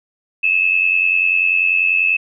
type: tone with amplitude modulation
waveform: sine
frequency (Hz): 2600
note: E7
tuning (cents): -24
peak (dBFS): -9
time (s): 0.43-2.17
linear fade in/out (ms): 10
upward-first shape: sine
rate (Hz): 90.2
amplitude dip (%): 75
effects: none